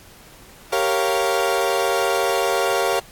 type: chord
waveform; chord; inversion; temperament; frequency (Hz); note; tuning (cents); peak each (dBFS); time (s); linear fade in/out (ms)
30% pulse; G half-diminished seventh; none; equal; 392 / 466.2 / 554.4 / 698.5; G4 / Bb4 / Db5 / F5; 0 / 0 / 0 / 0; -21; 0.72-3; 10
effects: pink hiss -46 dBFS RMS until 3.11 s + AAC 64 kbps